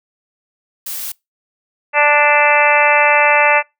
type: noise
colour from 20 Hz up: blue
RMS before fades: -25 dBFS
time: 0.86-1.12 s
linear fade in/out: 5 ms
type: harmonic tone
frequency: 293.7 Hz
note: D4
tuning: in tune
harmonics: 2 / 3 / 4 / 5 / 6 / 7 / 8 / 9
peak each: -16 / -15 / -20 / -20 / -19 / -16 / -20 / -17 dBFS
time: 1.93-3.63 s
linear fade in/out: 50 ms
effects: noise-tail reverb RT60 0.2 s tail -24 dB re dry